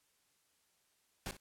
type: noise with echo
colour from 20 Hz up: pink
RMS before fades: -41 dBFS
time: 1.26-1.31 s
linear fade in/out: 0 ms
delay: 58 ms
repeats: 1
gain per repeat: -13 dB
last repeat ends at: 1.368 s
effects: white hiss -75 dBFS RMS until 1.4 s + low-pass 12000 Hz 12 dB/octave